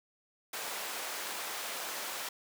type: high-pass noise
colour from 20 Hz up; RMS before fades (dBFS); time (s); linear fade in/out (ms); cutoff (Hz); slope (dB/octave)
pink; -39; 0.53-2.29; 5; 620; 12
effects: none